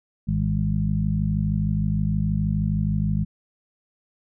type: harmonic tone with a mistuned harmonic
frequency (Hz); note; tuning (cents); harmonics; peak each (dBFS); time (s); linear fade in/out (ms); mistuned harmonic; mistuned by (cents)
52.7; G#1; +26; 1 / 2 / 3 / 4; -27 / -26 / -24 / -26; 0.27-3.25; 20; 4; -52
effects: none